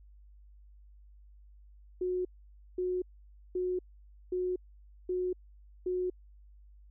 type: tone bursts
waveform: sine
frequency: 364.4 Hz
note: F#4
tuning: 26 cents flat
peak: -29 dBFS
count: 6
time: 2.01-6.1 s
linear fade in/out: 5 ms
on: 240 ms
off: 530 ms
effects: added 50 Hz sine -53 dBFS peak until 6.9 s